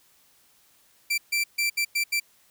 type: tone bursts at uneven times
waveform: sawtooth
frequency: 2347 Hz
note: D7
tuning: 2 cents flat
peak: -19 dBFS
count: 6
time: 1.1-1.18 / 1.32-1.44 / 1.58-1.7 / 1.77-1.85 / 1.95-2.04 / 2.12-2.2 s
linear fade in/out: 10 ms
effects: white hiss -61 dBFS RMS until 2.5 s